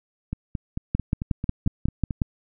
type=two click trains; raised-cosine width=5 ms; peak=-15 / -9 dBFS; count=9 / 8; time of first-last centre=0.33-2.108 / 0.95-2.218 s; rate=4.5 / 5.52 Hz; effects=none